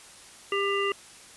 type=harmonic tone; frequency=398.3 Hz; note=G4; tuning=28 cents sharp; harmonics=1 / 3 / 5 / 7; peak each=-27 / -30 / -33 / -31 dBFS; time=0.52-0.92 s; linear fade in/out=2 ms; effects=white hiss -49 dBFS RMS until 1.36 s + resampled to 24000 Hz